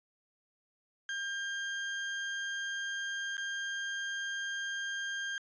35% pulse tone with dropouts, 1599 Hz, G6, 34 cents sharp, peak -33 dBFS, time 1.09-5.38 s, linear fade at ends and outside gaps 1 ms, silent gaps 3.369-3.379 s, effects resampled to 16000 Hz

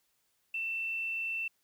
sine tone with quantisation, 2678 Hz, E7, 27 cents sharp, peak -32 dBFS, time 0.54-1.48 s, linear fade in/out 5 ms, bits 10, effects white hiss -75 dBFS RMS until 1.63 s

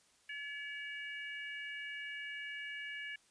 harmonic tone, 570 Hz, C#5, 48 cents sharp, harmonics 3 / 4 / 5, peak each -44 / -46 / -48 dBFS, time 0.29-3.16 s, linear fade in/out 5 ms, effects white hiss -69 dBFS RMS until 3.3 s + resampled to 22050 Hz

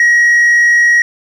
sine tone with frequency modulation, 1900 Hz, A#6, 33 cents sharp, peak -3 dBFS, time 0-1.02 s, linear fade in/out 2 ms, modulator 58.7 Hz, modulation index 0.37, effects tanh soft clip ceiling -5 dBFS + 7-bit

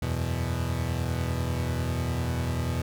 35% pulse chord, E suspended second, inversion none, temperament equal, 82.41 / 92.5 / 123.47 Hz, E2 / F#2 / B2, 0 / 0 / 0 cents, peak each -28 / -34 / -28 dBFS, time 0.02-2.82 s, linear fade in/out 5 ms, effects none

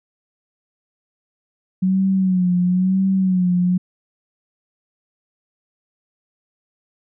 sine tone with vibrato, 185 Hz, F#3, in tune, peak -14 dBFS, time 1.82-3.78 s, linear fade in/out 10 ms, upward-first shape sine, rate 1 Hz, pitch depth 65 cents each way, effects none

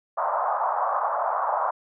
white band-pass noise, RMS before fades -25 dBFS, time 0.17-1.71 s, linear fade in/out 10 ms, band 610 to 1200 Hz, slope 48 dB/octave, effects none

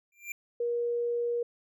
square tone with exponential growth, 2374 Hz, D7, 18 cents sharp, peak -32 dBFS, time 0.12-0.32 s, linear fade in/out 2 ms, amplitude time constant 43 ms
sine tone, 475.6 Hz, A#4, 35 cents sharp, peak -27 dBFS, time 0.6-1.43 s, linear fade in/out 5 ms
effects none

